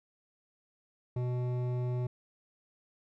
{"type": "tone with hard clipping", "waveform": "sine", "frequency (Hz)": 124, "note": "B2", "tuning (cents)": 7, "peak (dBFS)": -32, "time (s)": [1.16, 2.07], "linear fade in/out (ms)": 5, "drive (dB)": 12, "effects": []}